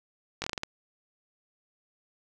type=slowing click train; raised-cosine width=0.2 ms; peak=-14 dBFS; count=7; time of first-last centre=0.42-0.634 s; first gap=20 ms; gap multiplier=1.23; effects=none